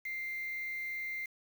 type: tone with quantisation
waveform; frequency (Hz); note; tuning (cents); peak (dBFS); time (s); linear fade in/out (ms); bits
sine; 2093; C7; 0; -36; 0.05-1.26; 5; 8
effects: none